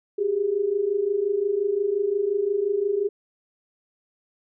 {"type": "tone pair together", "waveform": "sine", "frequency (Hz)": [384.3, 410], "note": ["G4", "G#4"], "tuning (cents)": [-34, -22], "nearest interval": "minor second", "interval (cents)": 112, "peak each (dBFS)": [-26, -22], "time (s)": [0.18, 3.09], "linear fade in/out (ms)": 10, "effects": []}